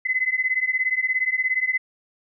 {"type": "beating tone pair", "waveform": "sine", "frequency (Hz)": [2024, 2041], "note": ["B6", "C7"], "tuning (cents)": [42, -44], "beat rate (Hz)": 17, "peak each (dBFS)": -23, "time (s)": [0.05, 1.78], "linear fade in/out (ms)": 10, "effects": []}